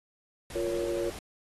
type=noise; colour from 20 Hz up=pink; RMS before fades=-43 dBFS; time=0.5-1.19 s; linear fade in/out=2 ms
type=chord; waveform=sine; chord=Bb minor; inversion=second; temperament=just; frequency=349.6 / 466.2 / 559.4 Hz; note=F4 / Bb4 / Db5; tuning=+2 / 0 / +16 cents; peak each=-31 / -34 / -33 dBFS; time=0.55-1.1 s; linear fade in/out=5 ms
effects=AAC 32 kbps